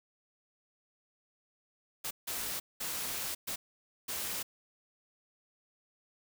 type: noise bursts at uneven times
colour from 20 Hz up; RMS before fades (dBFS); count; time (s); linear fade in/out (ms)
white; -37; 5; 2.04-2.11 / 2.27-2.6 / 2.8-3.35 / 3.47-3.56 / 4.08-4.43; 10
effects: none